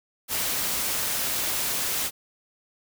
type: noise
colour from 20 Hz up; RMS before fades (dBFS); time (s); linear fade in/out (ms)
white; -27; 0.28-2.11; 50
effects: none